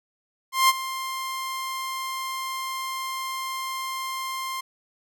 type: tone with ADSR envelope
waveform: sawtooth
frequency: 1054 Hz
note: C6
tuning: 12 cents sharp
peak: -10 dBFS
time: 0.52-4.61 s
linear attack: 170 ms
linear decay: 31 ms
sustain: -15 dB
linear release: 8 ms
effects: none

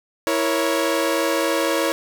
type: chord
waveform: sawtooth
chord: A# diminished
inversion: second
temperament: equal with one note detuned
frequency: 329.6 / 471 / 554.4 Hz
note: E4 / A#4 / C#5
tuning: 0 / +18 / 0 cents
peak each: -19 / -21 / -18 dBFS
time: 0.27-1.92 s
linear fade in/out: 0 ms
effects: none

